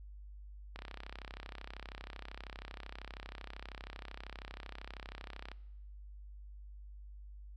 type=click train; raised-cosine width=0.3 ms; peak=-29 dBFS; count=157; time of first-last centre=0.76-5.516 s; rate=32.8 Hz; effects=noise-tail reverb RT60 1.0 s tail -22 dB re dry + added 50 Hz sine -48 dBFS peak until 7.56 s